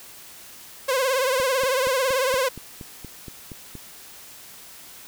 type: tone with vibrato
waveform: sawtooth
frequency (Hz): 523.3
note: C5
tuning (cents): 0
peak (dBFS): -16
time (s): 0.88-2.49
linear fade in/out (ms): 10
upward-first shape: triangle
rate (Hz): 18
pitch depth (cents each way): 110
type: click train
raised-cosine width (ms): 3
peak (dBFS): -24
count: 11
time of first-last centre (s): 1.4-3.753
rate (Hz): 4.25
effects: white hiss -44 dBFS RMS until 5.07 s